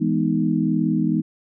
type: chord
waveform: sine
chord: E major seventh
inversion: none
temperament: equal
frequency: 164.81 / 207.7 / 246.9 / 311.1 Hz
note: E3 / G#3 / B3 / D#4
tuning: 0 / 0 / 0 / 0 cents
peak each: -23 dBFS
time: 0-1.22 s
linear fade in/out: 20 ms
effects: none